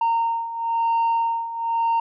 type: beating tone pair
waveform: sine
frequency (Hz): 920 / 921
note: A#5 / A#5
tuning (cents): -23 / -21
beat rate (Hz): 1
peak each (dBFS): -23 / -19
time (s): 0.01-2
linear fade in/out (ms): 5
effects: tanh soft clip ceiling -16 dBFS